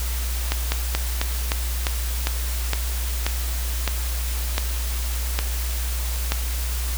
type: slowing click train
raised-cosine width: 0.2 ms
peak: -4 dBFS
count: 13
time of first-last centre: 0.52-6.32 s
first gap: 200 ms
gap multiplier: 1.15
effects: added 60 Hz sine -23 dBFS peak until 6.97 s + white hiss -32 dBFS RMS until 6.97 s